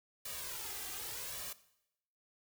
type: noise with flanger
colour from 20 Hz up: white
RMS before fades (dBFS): -43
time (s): 0.25-1.53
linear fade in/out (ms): 5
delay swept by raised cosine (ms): 1.7 to 2.53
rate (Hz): 0.84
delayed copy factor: +0.65
effects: noise-tail reverb RT60 0.8 s tail -17 dB re dry